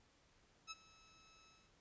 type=tone with ADSR envelope; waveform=10% pulse; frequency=1300 Hz; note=E6; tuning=24 cents flat; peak=-36 dBFS; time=0.67-1.74 s; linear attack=40 ms; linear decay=30 ms; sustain=-21 dB; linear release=260 ms; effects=pink hiss -72 dBFS RMS until 1.8 s + resampled to 16000 Hz